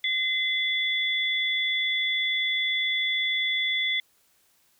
sine tone pair together, 2052 / 3447 Hz, C7 / A7, -34 / -36 cents, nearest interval major sixth, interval 898 cents, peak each -26 dBFS, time 0.04-4 s, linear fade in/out 2 ms, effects white hiss -65 dBFS RMS until 4.79 s

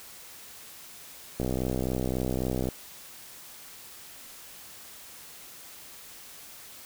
click train, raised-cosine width 2 ms, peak -16 dBFS, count 83, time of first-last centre 1.4-2.687 s, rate 63.7 Hz, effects white hiss -47 dBFS RMS until 6.85 s

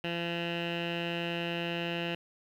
15% pulse tone with low-pass filter, 170.6 Hz, F3, 40 cents flat, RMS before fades -34 dBFS, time 0.04-2.15 s, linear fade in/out 2 ms, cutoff 2800 Hz, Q 4.9, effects 10-bit

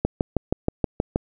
click train, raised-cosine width 2 ms, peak -6 dBFS, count 8, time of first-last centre 0.05-1.159 s, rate 6.31 Hz, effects none

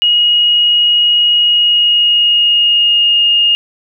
sine tone with pitch glide, 2887 to 2842 Hz, F#7 to F7, -43 to +30 cents, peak -7 dBFS, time 0.02-3.55 s, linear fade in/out 0 ms, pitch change -27 cents, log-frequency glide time 1.37-3.27 s, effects none

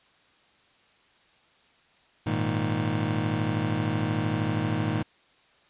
25% pulse chord, Ab suspended second, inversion none, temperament just, 103.83 / 116.8 / 155.74 Hz, Ab2 / Bb2 / Eb3, 0 / +4 / +2 cents, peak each -26 dBFS, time 2.26-5.03 s, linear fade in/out 10 ms, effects white hiss -61 dBFS RMS until 5.69 s + resampled to 8000 Hz

